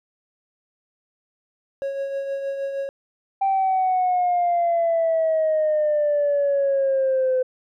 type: tone with tremolo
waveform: triangle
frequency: 550 Hz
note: C#5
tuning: 14 cents flat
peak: -20 dBFS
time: 1.82-2.89 s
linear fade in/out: 0 ms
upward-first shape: triangle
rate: 6.4 Hz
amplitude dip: 50%
type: exponential sweep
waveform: sine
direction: down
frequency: 784 to 510 Hz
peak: -16 dBFS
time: 3.41-7.43 s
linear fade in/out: 10 ms
effects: tanh soft clip ceiling -14 dBFS